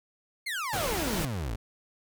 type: exponential sweep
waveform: 30% pulse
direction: down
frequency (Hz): 2212 to 47.71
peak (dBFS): -28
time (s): 0.46-1.56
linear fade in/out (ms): 10
type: noise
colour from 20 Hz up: pink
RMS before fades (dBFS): -32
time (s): 0.73-1.25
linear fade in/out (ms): 2
effects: none